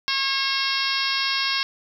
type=harmonic tone; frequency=543 Hz; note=C#5; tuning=36 cents flat; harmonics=2 / 3 / 4 / 5 / 6 / 7 / 8 / 9 / 10; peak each=-30 / -30 / -30 / -30 / -30 / -30 / -30 / -30 / -30 dBFS; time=0.08-1.63 s; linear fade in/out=0 ms; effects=9-bit